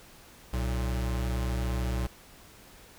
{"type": "tone pair together", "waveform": "square", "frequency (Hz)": [61.74, 116.25], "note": ["B1", "A#2"], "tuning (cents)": [0, -4], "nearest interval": "major seventh", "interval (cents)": 1096, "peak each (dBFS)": [-29, -36], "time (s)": [0.53, 2.07], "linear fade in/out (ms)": 5, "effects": ["pink hiss -53 dBFS RMS until 2.98 s"]}